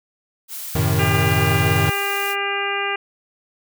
blue noise, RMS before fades -31 dBFS, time 0.48-2.36 s, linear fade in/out 50 ms
square chord, F# diminished seventh, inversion none, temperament equal, 92.5 / 110 / 130.81 / 155.56 Hz, F#2 / A2 / C3 / Eb3, 0 / 0 / 0 / 0 cents, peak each -22 / -23 / -26 / -22 dBFS, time 0.75-1.9 s, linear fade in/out 5 ms
harmonic tone, 399.9 Hz, G4, 35 cents sharp, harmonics 1 / 2 / 3 / 4 / 5 / 6 / 7, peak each -28 / -28 / -28 / -28 / -28 / -28 / -28 dBFS, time 0.99-2.96 s, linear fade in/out 5 ms
effects none

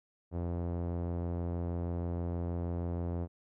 sawtooth tone with low-pass filter, 86.3 Hz, F2, 20 cents flat, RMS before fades -35 dBFS, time 0.31-3.28 s, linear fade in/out 50 ms, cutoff 640 Hz, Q 0.99, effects none

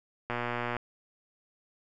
click train, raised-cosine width 0.5 ms, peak -17 dBFS, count 57, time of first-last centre 0.3-0.767 s, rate 120 Hz, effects none

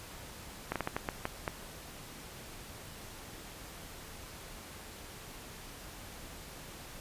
slowing click train, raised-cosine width 0.5 ms, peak -17 dBFS, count 8, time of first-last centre 0.72-1.478 s, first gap 37 ms, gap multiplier 1.35, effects pink hiss -48 dBFS RMS until 7 s + resampled to 32000 Hz

